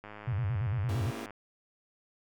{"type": "click train", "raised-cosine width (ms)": 0.5, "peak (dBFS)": -30, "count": 134, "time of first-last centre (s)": [0.04, 1.307], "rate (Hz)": 105}
{"type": "tone with vibrato", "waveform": "sine", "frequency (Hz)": 109, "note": "A2", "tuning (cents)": -16, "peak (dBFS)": -28, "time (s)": [0.27, 1.11], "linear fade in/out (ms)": 10, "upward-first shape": "square", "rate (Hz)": 8.8, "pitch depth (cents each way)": 230}
{"type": "chord", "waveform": "sawtooth", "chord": "A# diminished seventh", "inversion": "none", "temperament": "just", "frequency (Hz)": [233.1, 279.7, 335.6, 402.8], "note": ["A#3", "C#4", "E4", "G4"], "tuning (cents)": [0, 16, 31, 47], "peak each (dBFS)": [-38, -41, -40, -42], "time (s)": [0.89, 1.26], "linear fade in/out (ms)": 2}
{"effects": []}